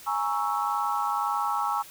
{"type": "chord", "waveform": "sine", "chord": "A# half-diminished seventh", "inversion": "third", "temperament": "equal", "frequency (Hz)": [830.6, 932.3, 1108.7, 1318.5], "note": ["G#5", "A#5", "C#6", "E6"], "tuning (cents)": [0, 0, 0, 0], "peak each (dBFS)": [-29, -32, -30, -30], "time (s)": [0.06, 1.83], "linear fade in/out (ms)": 20, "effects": ["white hiss -47 dBFS RMS until 1.9 s"]}